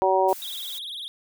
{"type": "harmonic tone", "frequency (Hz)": 189.3, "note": "F#3", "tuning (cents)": 40, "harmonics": [2, 3, 4, 5], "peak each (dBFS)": [-23, -23, -23, -23], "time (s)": [0.02, 0.33], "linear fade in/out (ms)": 0}
{"type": "noise", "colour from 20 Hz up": "blue", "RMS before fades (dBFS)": -39, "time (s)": [0.28, 0.79], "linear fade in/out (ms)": 10}
{"type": "tone with vibrato", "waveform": "triangle", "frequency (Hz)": 3520, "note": "A7", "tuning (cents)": 0, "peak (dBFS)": -31, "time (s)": [0.42, 1.08], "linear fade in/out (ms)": 0, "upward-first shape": "triangle", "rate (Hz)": 20, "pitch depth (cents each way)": 200}
{"effects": []}